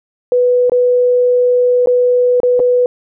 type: tone with dropouts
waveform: sine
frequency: 493.9 Hz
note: B4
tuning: in tune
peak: -8 dBFS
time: 0.32-2.86 s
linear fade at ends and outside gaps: 1 ms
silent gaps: 0.697-0.719 / 1.86-1.872 / 2.402-2.432 / 2.594-2.6 s
effects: none